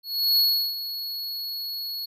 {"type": "tone with ADSR envelope", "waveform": "square", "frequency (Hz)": 4354, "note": "C#8", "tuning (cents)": -32, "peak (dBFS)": -17, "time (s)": [0.03, 2.06], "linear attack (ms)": 350, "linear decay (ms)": 360, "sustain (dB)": -13, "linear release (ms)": 13, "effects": []}